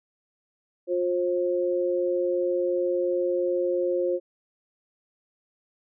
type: tone pair together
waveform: sine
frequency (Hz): 355.7 / 532.9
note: F4 / C5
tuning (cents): +32 / +32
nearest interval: perfect fifth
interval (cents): 700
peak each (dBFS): -25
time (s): 0.87-4.2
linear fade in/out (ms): 50
effects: none